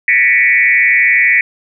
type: tone with frequency modulation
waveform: sine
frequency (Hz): 2100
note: C7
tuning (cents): +6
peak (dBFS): -7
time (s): 0.08-1.41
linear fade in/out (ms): 2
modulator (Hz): 132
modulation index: 2
effects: none